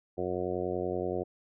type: harmonic tone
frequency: 90.5 Hz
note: F#2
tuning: 38 cents flat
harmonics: 1 / 2 / 3 / 4 / 5 / 6 / 7 / 8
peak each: -42 / -41 / -41 / -34 / -36 / -38 / -40 / -41 dBFS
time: 0.17-1.24 s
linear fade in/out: 20 ms
effects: none